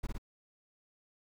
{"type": "noise with echo", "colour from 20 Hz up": "brown", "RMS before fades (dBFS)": -35, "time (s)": [0.03, 0.07], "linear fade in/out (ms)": 10, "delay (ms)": 56, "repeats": 2, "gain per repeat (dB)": -2, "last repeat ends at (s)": 0.182, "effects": []}